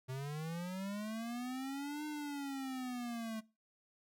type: linear two-way sweep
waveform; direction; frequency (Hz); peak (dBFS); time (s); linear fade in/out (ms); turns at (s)
square; up then down; 127.2 to 303.5 to 217.3; -40; 0.08-3.41; 20; 2.06
effects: noise-tail reverb RT60 0.3 s tail -22 dB re dry